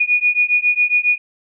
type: beating tone pair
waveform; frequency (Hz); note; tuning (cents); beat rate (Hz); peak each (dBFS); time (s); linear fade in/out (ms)
sine; 2452 / 2459.3; D#7 / D#7; -26 / -21; 7.3; -16; 0-1.18; 10
effects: none